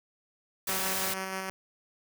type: noise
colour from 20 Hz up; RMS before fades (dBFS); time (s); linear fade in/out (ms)
white; -32; 0.67-1.14; 5
type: tone with tremolo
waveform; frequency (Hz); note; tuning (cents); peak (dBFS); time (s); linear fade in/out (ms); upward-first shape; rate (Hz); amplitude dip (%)
5% pulse; 190.1; F#3; +47; -21; 0.69-1.5; 0; square; 6.3; 25
effects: none